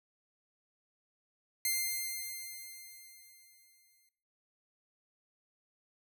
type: tone with exponential decay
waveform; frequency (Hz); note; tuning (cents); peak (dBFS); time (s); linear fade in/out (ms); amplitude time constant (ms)
5% pulse; 2099; C7; +5; -19; 1.65-4.09; 2; 530
effects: noise-tail reverb RT60 0.6 s tail -18 dB re dry